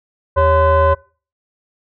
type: tone with frequency modulation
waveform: sine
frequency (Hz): 554.4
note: C#5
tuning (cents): 0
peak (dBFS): -8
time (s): 0.36-0.95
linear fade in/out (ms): 20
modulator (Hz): 474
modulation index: 1.2
effects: noise-tail reverb RT60 0.4 s tail -24 dB re dry + tanh soft clip ceiling -6 dBFS